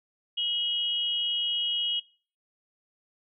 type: tone pair together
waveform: sine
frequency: 2905 / 3261 Hz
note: F#7 / G#7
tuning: -32 / -32 cents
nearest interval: major second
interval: 200 cents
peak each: -28 / -31 dBFS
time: 0.37-2 s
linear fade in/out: 10 ms
effects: noise-tail reverb RT60 0.4 s tail -21 dB re dry